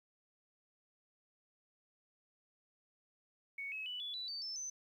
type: tone with pitch steps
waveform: sine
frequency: 2224 / 2570 / 2969 / 3430 / 3963 / 4578 / 5290 / 6111 Hz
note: C#7 / E7 / F#7 / A7 / B7 / D8 / E8 / G8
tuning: +5 / -45 / +5 / -45 / +5 / -45 / +5 / -45 cents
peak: -40 dBFS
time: 3.58-4.7 s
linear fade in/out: 5 ms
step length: 140 ms
effects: 12-bit